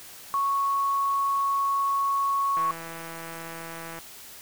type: tone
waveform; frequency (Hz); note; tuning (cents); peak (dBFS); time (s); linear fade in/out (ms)
sine; 1107; C#6; -3; -22; 0.34-2.71; 0
type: click train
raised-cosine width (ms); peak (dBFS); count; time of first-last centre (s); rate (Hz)
0.5; -24; 235; 2.57-3.988; 165
effects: white hiss -45 dBFS RMS until 4.41 s